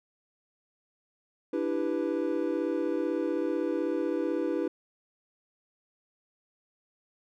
triangle chord, E minor seventh, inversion third, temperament equal, 293.7 / 329.6 / 392 / 493.9 Hz, D4 / E4 / G4 / B4, 0 / 0 / 0 / 0 cents, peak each -31 / -29 / -32 / -31 dBFS, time 1.53-4.68 s, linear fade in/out 5 ms, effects none

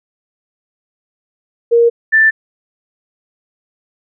sine tone pair in turn, 468.6 / 1769.2 Hz, A#4 / A6, +9 / +9 cents, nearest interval octave + major seventh, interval 2300 cents, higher second, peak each -6 dBFS, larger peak neither, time 1.71-1.9 / 2.12-2.31 s, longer neither, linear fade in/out 20 ms, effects none

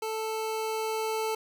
25% pulse tone with level ramp, 440 Hz, A4, in tune, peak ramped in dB -27 to -24 dBFS, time 0.02-1.35 s, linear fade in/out 5 ms, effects none

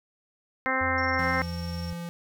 harmonic tone, 261.6 Hz, C4, in tune, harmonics 1 / 2 / 3 / 4 / 5 / 6 / 7 / 8, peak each -34 / -32 / -33 / -32 / -32 / -32 / -31 / -31 dBFS, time 0.66-1.42 s, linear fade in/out 0 ms
sine tone with pitch glide, 85.8 to 83.74 Hz, F2 to E2, -30 to +28 cents, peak -33 dBFS, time 0.81-1.93 s, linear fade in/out 0 ms, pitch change -42 cents, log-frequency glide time 0.92-1.48 s
sine tone with tremolo, 5460 Hz, F8, 40 cents flat, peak -39 dBFS, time 0.98-1.9 s, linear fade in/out 0 ms, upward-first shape sine, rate 20 Hz, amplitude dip 80%
square tone, 171.5 Hz, F3, 31 cents flat, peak -34 dBFS, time 1.19-2.09 s, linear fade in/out 0 ms
effects none

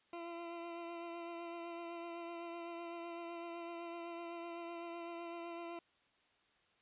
20% pulse tone with vibrato, 340 Hz, F4, 46 cents flat, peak -39 dBFS, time 0.13-5.79 s, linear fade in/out 2 ms, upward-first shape triangle, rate 7.9 Hz, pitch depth 24 cents each way, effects white hiss -73 dBFS RMS until 6.81 s + resampled to 8000 Hz

